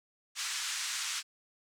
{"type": "band-pass noise", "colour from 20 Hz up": "white", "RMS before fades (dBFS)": -36, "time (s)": [0.35, 1.23], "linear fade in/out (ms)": 50, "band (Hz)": [1200, 7800], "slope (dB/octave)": 24, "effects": []}